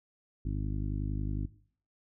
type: harmonic tone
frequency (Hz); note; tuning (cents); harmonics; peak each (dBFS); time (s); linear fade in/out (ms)
51; G#1; -31; 1 / 2 / 3 / 4 / 5 / 6 / 7; -32 / -36 / -40 / -47 / -42 / -44 / -53; 0.45-1.46; 5
effects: noise-tail reverb RT60 0.5 s tail -18 dB re dry